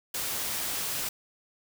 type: noise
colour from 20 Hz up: white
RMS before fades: -32 dBFS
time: 0.14-1.09 s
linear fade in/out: 5 ms
effects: none